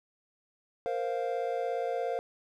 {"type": "chord", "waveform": "triangle", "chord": "Bb suspended second", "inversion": "none", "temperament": "equal", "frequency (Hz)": [466.2, 523.3, 698.5], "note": ["Bb4", "C5", "F5"], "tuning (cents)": [0, 0, 0], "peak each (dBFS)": -32, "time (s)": [0.86, 2.19], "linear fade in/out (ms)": 0, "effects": []}